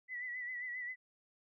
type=tone with vibrato; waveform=sine; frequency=1975.5 Hz; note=B6; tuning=in tune; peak=-39 dBFS; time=0.08-0.96 s; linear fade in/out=50 ms; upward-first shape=sine; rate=7.5 Hz; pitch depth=50 cents each way; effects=none